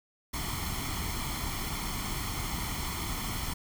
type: noise with comb filter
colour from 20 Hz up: pink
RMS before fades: -34 dBFS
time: 0.33-3.54 s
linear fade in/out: 10 ms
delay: 0.93 ms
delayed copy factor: +0.7
effects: none